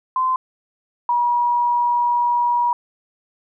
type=tone pair in turn; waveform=sine; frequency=1032 / 961.4 Hz; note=C6 / B5; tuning=-24 / -47 cents; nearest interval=minor second; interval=123 cents; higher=first; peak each=-16 / -15 dBFS; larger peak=second; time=0.16-0.36 / 1.09-2.73 s; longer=second; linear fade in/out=2 ms; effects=none